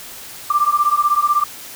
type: beating tone pair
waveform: sine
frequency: 1174.7 / 1190.7 Hz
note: D6 / D6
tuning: 0 / +23 cents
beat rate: 16 Hz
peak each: -16 dBFS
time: 0.5-1.44 s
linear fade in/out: 5 ms
effects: white hiss -35 dBFS RMS until 1.75 s

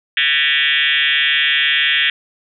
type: tone with frequency modulation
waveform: sine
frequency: 2547 Hz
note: D#7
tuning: 40 cents sharp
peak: -12 dBFS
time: 0.17-2.1 s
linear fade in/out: 2 ms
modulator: 146 Hz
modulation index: 6.2
effects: none

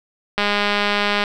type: click train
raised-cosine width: 0.3 ms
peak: -3 dBFS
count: 177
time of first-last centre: 0.38-1.239 s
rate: 205 Hz
effects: none

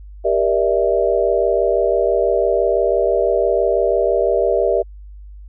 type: chord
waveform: sine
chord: E half-diminished seventh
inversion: first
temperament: just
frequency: 395.6 / 474.7 / 593.3 / 659.3 Hz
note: G4 / Bb4 / D5 / E5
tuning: +16 / +31 / +18 / 0 cents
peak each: -19 dBFS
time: 0.24-4.83 s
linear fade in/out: 20 ms
effects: added 50 Hz sine -34 dBFS peak until 5.48 s

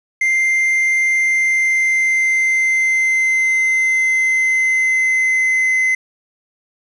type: tone with pitch glide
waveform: triangle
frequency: 2093 to 2050 Hz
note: C7 to C7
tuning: 0 to -36 cents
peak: -11 dBFS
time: 0.21-5.95 s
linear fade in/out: 5 ms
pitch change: -36 cents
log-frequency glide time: 1.07-5.7 s
effects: resampled to 24000 Hz + 7-bit

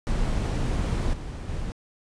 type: noise with level steps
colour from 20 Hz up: brown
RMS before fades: -25 / -34 / -31 dBFS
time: 0.07-1.72 s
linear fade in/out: 0 ms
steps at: 1.13 / 1.48 s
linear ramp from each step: 5 ms
effects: resampled to 22050 Hz

